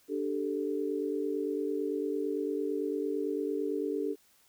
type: chord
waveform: sine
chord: D suspended fourth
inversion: none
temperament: just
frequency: 293.7 / 391.6 / 440.5 Hz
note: D4 / G4 / A4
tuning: 0 / -2 / +2 cents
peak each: -34 dBFS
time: 0.08-4.16 s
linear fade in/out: 50 ms
effects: white hiss -65 dBFS RMS until 4.48 s